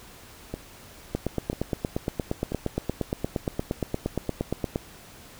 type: two click trains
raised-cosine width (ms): 2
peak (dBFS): -12 / -17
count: 32 / 3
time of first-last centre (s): 1.15-4.759 / 0.54-2.52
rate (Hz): 8.59 / 1.01
effects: pink hiss -48 dBFS RMS until 5.39 s